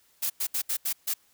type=noise bursts at uneven times; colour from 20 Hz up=blue; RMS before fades=-28 dBFS; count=6; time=0.22-0.3 / 0.4-0.47 / 0.54-0.62 / 0.69-0.77 / 0.85-0.93 / 1.07-1.14 s; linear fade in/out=10 ms; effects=white hiss -64 dBFS RMS until 1.33 s